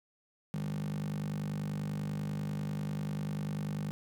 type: tone with high-pass filter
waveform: 15% pulse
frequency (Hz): 50.2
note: G1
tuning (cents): +42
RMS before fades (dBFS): -36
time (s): 0.54-3.91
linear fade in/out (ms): 0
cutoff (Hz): 170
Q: 7.6
effects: none